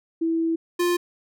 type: tone pair in turn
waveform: sine / square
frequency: 328.3 / 350.7 Hz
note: E4 / F4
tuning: -7 / +7 cents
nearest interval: minor second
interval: 114 cents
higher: second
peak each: -20 dBFS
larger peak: neither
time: 0.21-0.56 / 0.79-0.97 s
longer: first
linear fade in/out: 10 ms
effects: none

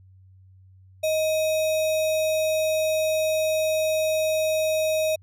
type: tone with sample-and-hold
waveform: sine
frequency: 627 Hz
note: D#5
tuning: 13 cents sharp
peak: -20 dBFS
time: 1.03-5.16 s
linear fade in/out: 10 ms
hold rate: 3150 Hz
effects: added 94 Hz sine -49 dBFS peak until 5.22 s + resampled to 32000 Hz

